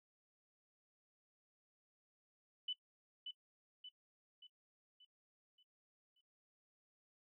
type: tone with echo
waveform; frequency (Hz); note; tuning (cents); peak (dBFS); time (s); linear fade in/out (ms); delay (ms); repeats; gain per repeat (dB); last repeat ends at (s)
sine; 2993; F#7; +19; -38; 2.68-2.73; 5; 580; 6; -6; 6.21
effects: noise-tail reverb RT60 0.1 s tail -19 dB re dry